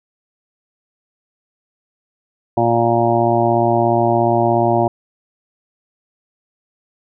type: harmonic tone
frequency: 117 Hz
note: A#2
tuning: 7 cents sharp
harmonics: 1 / 2 / 3 / 5 / 6 / 7 / 8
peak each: -21 / -22 / -18 / -20 / -17 / -22 / -23 dBFS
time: 2.57-4.88 s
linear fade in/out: 5 ms
effects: none